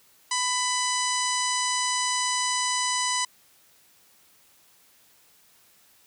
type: harmonic tone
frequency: 997 Hz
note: B5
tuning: 16 cents sharp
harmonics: 1 / 2 / 3 / 4 / 5 / 6 / 7 / 8 / 9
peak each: -28 / -32 / -34 / -34 / -33 / -32 / -36 / -35 / -34 dBFS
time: 0.31-3.25 s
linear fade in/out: 5 ms
effects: white hiss -59 dBFS RMS until 6.06 s + high-pass 60 Hz 12 dB/octave